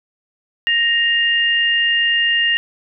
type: tone pair together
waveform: sine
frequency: 1864.7 / 2812 Hz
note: A#6 / F7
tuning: 0 / +11 cents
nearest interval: perfect fifth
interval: 711 cents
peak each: -16 dBFS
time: 0.67-2.57 s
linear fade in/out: 0 ms
effects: none